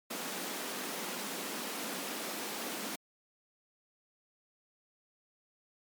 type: high-pass noise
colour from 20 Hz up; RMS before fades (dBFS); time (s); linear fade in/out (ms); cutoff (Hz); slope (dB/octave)
pink; -39; 0.1-2.96; 10; 190; 48
effects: MP3 96 kbps